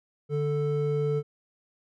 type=tone pair together; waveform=triangle; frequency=146.83 / 440 Hz; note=D3 / A4; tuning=0 / 0 cents; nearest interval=octave + perfect fifth; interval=1900 cents; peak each=-25 dBFS; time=0.29-1.23 s; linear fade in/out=50 ms; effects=none